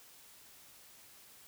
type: silence
effects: white hiss -58 dBFS RMS until 1.47 s